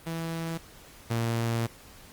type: tone pair in turn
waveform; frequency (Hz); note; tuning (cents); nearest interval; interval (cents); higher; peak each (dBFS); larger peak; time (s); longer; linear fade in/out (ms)
sawtooth; 164.7 / 115.72; E3 / A#2; -1 / -12; tritone; 611; first; -27 / -22; second; 0.06-0.58 / 1.1-1.67; second; 10
effects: pink hiss -51 dBFS RMS until 2.12 s + Opus 32 kbps